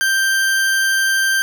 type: tone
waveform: 40% pulse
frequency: 1572 Hz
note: G6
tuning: 4 cents sharp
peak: -13 dBFS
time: 0.01-1.42 s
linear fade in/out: 0 ms
effects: none